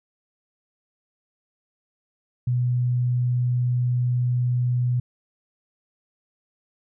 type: tone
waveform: sine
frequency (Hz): 123.47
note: B2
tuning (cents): 0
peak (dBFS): -19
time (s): 2.47-5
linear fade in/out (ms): 5
effects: none